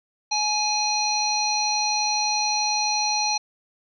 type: harmonic tone with a mistuned harmonic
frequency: 830.6 Hz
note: G#5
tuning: in tune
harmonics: 1 / 3 / 5 / 7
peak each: -25 / -30 / -25 / -27 dBFS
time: 0.31-3.38 s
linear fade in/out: 10 ms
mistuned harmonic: 1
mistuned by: +22 cents
effects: none